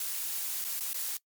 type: noise with dropouts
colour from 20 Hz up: blue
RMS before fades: -34 dBFS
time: 0-1.17 s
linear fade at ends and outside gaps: 2 ms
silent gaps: 0.643-0.647 / 0.796-0.806 / 0.932-0.943 s
effects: noise-tail reverb RT60 0.1 s tail -22 dB re dry + MP3 96 kbps